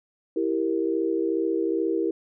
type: chord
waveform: sine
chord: E diminished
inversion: none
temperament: equal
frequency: 329.6 / 392 / 466.2 Hz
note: E4 / G4 / Bb4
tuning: 0 / 0 / 0 cents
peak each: -25 / -27 / -28 dBFS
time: 0.36-2.11 s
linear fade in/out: 5 ms
effects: none